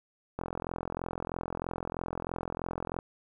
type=click train; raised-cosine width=1 ms; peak=-20 dBFS; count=113; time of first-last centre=0.39-2.989 s; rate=43.1 Hz; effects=10-bit